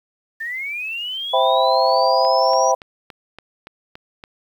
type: linear sweep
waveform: sine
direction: up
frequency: 1771 to 5840 Hz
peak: -24 dBFS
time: 0.4-2.72 s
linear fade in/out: 10 ms
type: chord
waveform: sine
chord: C major seventh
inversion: none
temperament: equal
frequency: 523.3 / 659.3 / 784 / 987.8 Hz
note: C5 / E5 / G5 / B5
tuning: 0 / 0 / 0 / 0 cents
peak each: -19 dBFS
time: 1.33-2.75 s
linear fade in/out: 10 ms
type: click train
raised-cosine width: 0.3 ms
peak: -21 dBFS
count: 8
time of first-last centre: 2.25-4.239 s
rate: 3.52 Hz
effects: 8-bit